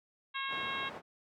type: harmonic tone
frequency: 543 Hz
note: C#5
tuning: 36 cents flat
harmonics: 2 / 3 / 4 / 5 / 6 / 7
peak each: -39 / -41 / -42 / -43 / -44 / -44 dBFS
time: 0.34-0.9 s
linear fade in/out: 20 ms
type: band-pass noise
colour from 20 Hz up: white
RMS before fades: -46 dBFS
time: 0.48-1.02 s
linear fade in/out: 50 ms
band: 120 to 1100 Hz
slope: 12 dB/octave
effects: none